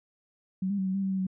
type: tone with pitch steps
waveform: sine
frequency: 188.4 / 201.2 / 190.3 / 188.4 / 196 / 192.3 / 190.7 / 187.5 Hz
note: F#3 / G3 / F#3 / F#3 / G3 / G3 / G3 / F#3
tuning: +32 / +45 / +49 / +32 / 0 / -33 / -47 / +23 cents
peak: -26 dBFS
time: 0.62-1.268 s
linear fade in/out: 5 ms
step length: 81 ms
effects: none